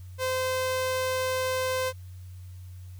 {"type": "tone", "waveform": "sawtooth", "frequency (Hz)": 516, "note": "C5", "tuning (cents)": -24, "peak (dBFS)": -22, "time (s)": [0.18, 1.93], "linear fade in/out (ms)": 50, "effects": ["added 91 Hz sine -40 dBFS peak until 2.99 s", "white hiss -61 dBFS RMS until 2.99 s"]}